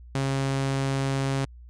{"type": "tone", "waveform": "sawtooth", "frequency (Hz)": 135.8, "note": "C#3", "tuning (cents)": -35, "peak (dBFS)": -20, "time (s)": [0.15, 1.45], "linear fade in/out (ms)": 2, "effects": ["added 60 Hz sine -43 dBFS peak until 1.69 s", "resampled to 22050 Hz"]}